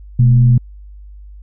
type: tone with frequency modulation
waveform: sine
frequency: 123.47 Hz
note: B2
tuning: in tune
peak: -6 dBFS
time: 0.19-0.58 s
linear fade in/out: 5 ms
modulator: 96.1 Hz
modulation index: 0.36
effects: added 50 Hz sine -33 dBFS peak until 1.42 s